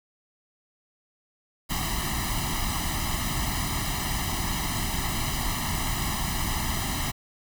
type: noise with comb filter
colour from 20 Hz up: pink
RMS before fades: -28 dBFS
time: 1.69-7.12 s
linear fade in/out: 20 ms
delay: 1 ms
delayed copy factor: +0.95
effects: none